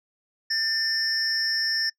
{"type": "tone cluster", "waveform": "sine", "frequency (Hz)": [1789, 5190, 5530], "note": ["A6", "E8", "F8"], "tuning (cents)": [28, -28, -18], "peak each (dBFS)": -26, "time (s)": [0.5, 1.9], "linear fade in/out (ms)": 10, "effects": ["noise-tail reverb RT60 0.1 s tail -26 dB re dry", "tanh soft clip ceiling -16 dBFS"]}